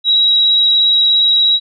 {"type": "tone with vibrato", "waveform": "sine", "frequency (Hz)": 3857, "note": "B7", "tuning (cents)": -42, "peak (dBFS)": -8, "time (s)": [0.04, 1.6], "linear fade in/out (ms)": 50, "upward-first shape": "sine", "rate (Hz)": 17, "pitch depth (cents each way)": 15, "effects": []}